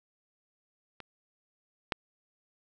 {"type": "clicks", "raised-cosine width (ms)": 0.3, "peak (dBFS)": [-27, -12], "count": 2, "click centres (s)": [1.003, 1.922], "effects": []}